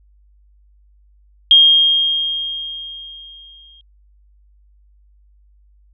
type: tone with exponential decay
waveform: sine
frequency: 3231 Hz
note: G#7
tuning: 48 cents flat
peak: -4 dBFS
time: 1.51-3.81 s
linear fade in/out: 1 ms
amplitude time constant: 500 ms
effects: added 50 Hz sine -49 dBFS peak until 5.93 s